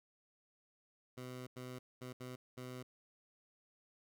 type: tone bursts at uneven times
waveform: 15% pulse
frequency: 126.5 Hz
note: B2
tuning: 42 cents sharp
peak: -39 dBFS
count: 5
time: 1.17-1.47 / 1.56-1.79 / 2.01-2.13 / 2.2-2.36 / 2.57-2.83 s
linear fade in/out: 10 ms
effects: none